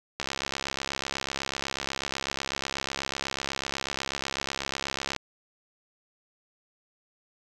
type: click train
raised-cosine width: 0.2 ms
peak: -12 dBFS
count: 339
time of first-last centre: 0.2-5.163 s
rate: 68.1 Hz
effects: none